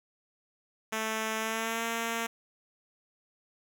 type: tone with pitch glide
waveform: 5% pulse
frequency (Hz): 220 to 229.5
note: A3 to A#3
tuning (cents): 0 to -27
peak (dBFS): -19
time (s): 0.92-2.27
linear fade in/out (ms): 10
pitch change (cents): +73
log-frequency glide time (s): 1.38-1.84
effects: none